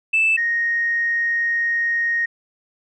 sine tone pair in turn, 2637 / 1864.6 Hz, E7 / A#6, 0 / 0 cents, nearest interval tritone, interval 600 cents, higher first, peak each -13 / -17 dBFS, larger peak first, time 0.13-0.37 / 0.37-2.26 s, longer second, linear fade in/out 10 ms, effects tanh soft clip ceiling -10 dBFS

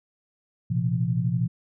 sine tone cluster, 116.8 / 129.1 / 171 Hz, A#2 / C3 / F3, +4 / -23 / -36 cents, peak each -26 dBFS, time 0.7-1.48 s, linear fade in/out 10 ms, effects none

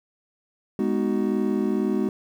triangle chord, G# minor seventh, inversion none, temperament just, 207.7 / 249.2 / 311.5 / 373.8 Hz, G#3 / B3 / D#4 / F#4, 0 / +16 / +2 / +18 cents, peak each -23 / -25 / -26 / -25 dBFS, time 0.79-2.09 s, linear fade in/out 2 ms, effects 9-bit

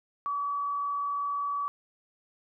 sine tone with frequency modulation, 1142 Hz, D6, 49 cents flat, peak -28 dBFS, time 0.26-1.68 s, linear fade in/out 0 ms, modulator 45.5 Hz, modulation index 0.28, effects none

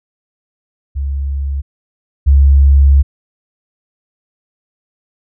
sine tone pair in turn, 69.3 / 69.3 Hz, C#2 / C#2, 0 / 0 cents, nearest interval unison, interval 0 cents, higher neither, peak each -15 / -4 dBFS, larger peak second, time 0.95-1.62 / 2.26-3.03 s, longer second, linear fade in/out 20 ms, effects none

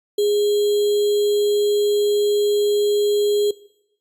sine tone with sample-and-hold, 413.3 Hz, G#4, 8 cents flat, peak -15 dBFS, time 0.18-3.51 s, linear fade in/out 5 ms, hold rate 3675 Hz, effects noise-tail reverb RT60 0.8 s tail -20 dB re dry + resampled to 32000 Hz

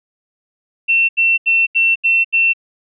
sine tone bursts, 2700 Hz, E7, 41 cents sharp, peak -10 dBFS, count 6, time 0.88-2.535 s, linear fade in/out 20 ms, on 210 ms, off 79 ms, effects none

